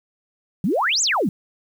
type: exponential two-way sweep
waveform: sine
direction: up then down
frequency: 160 to 8010 to 160 Hz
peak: -17 dBFS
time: 0.64-1.29 s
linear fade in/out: 2 ms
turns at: 1.02 s
effects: 8-bit